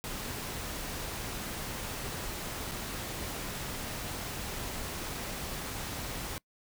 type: noise with dropouts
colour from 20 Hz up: pink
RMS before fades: -38 dBFS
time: 0.04-6.38 s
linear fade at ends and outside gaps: 0 ms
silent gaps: 2.713-2.718 s
effects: noise-tail reverb RT60 0.1 s tail -24 dB re dry